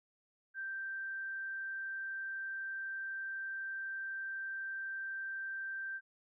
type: tone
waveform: sine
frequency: 1568 Hz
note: G6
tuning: in tune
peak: -38 dBFS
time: 0.54-6.01 s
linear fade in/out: 50 ms
effects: none